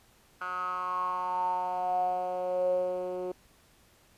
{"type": "tone with band-pass filter sweep", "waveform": "10% pulse", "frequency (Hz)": 181.8, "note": "F#3", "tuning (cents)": -30, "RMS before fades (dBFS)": -31, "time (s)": [0.41, 3.32], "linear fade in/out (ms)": 5, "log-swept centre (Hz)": [1400, 420], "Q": 9.3, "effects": ["pink hiss -62 dBFS RMS until 4.17 s", "resampled to 32000 Hz"]}